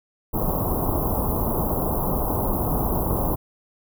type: band-stop noise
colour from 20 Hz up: pink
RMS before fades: -23 dBFS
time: 0.33-3.36 s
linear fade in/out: 20 ms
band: 1100 to 12000 Hz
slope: 48 dB/octave
effects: none